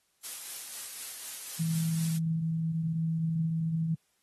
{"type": "noise with tremolo", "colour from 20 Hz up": "blue", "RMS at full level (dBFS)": -37, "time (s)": [0.23, 2.19], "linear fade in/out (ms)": 20, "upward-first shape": "sine", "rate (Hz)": 4, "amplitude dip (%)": 30}
{"type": "tone", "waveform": "sine", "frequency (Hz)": 162.6, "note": "E3", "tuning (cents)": -23, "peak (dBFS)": -27, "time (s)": [1.59, 3.95], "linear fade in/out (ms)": 10}
{"effects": ["white hiss -73 dBFS RMS until 4.22 s", "AAC 32 kbps"]}